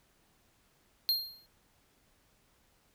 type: tone with exponential decay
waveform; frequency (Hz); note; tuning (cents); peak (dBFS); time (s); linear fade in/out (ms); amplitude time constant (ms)
square; 4209; C8; +9; -24; 1.09-1.46; 0; 80
effects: pink hiss -69 dBFS RMS until 2.94 s